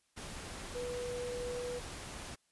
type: tone in noise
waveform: sine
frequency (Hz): 490.1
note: B4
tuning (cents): -13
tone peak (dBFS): -37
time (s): 0.74-1.8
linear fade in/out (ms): 20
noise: pink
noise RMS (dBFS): -45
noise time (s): 0.16-2.36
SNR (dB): +5
effects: white hiss -75 dBFS RMS until 2.51 s + resampled to 24000 Hz